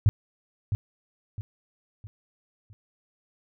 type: tone with echo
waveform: sine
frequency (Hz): 104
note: G#2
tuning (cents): +3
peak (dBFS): -14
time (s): 0.06-0.09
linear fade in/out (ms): 0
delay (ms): 660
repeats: 4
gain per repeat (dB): -8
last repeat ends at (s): 2.73
effects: none